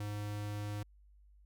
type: tone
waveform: square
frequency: 103.83 Hz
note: G#2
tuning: in tune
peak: -38 dBFS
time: 0-0.83 s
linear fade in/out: 5 ms
effects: added 50 Hz sine -59 dBFS peak until 1.45 s